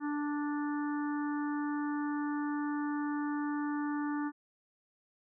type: harmonic tone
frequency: 293.7 Hz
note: D4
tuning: in tune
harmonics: 1 / 3 / 4 / 5 / 6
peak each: -32 / -42 / -44 / -46 / -48 dBFS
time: 0-4.32 s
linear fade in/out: 50 ms
effects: none